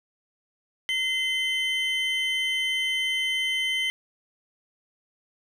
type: tone pair together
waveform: triangle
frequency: 2060 / 3077 Hz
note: C7 / G7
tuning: -28 / -33 cents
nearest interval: perfect fifth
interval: 695 cents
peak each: -25 dBFS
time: 0.89-3.9 s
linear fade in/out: 0 ms
effects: none